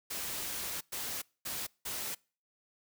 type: noise bursts at uneven times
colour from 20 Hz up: white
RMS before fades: -38 dBFS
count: 4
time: 0.1-0.81 / 0.92-1.22 / 1.45-1.67 / 1.85-2.15 s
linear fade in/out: 10 ms
effects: noise-tail reverb RT60 0.4 s tail -26 dB re dry